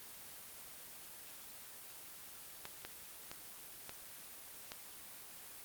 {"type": "clicks", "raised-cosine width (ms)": 0.2, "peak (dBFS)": -26, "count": 5, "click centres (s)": [2.654, 2.85, 3.315, 3.894, 4.719], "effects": ["white hiss -52 dBFS RMS until 5.64 s", "Opus 24 kbps"]}